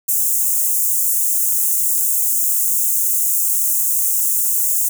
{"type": "high-pass noise", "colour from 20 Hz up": "white", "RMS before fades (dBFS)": -17, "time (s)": [0.08, 4.89], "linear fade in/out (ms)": 10, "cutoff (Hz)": 6700, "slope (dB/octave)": 48, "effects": []}